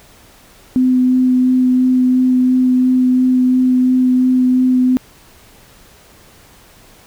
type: tone with vibrato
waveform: sine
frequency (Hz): 254.3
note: C4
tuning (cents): -49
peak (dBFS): -9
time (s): 0.76-4.97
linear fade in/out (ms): 0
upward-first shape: sine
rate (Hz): 2.9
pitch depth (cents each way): 10
effects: pink hiss -45 dBFS RMS until 7.06 s